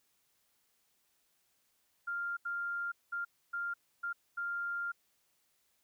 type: tone bursts at uneven times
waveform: sine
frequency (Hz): 1396.9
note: F6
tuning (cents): 0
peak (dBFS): -34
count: 6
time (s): 2.07-2.37 / 2.45-2.92 / 3.12-3.25 / 3.53-3.74 / 4.03-4.13 / 4.37-4.92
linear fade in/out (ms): 10
effects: white hiss -75 dBFS RMS until 5.83 s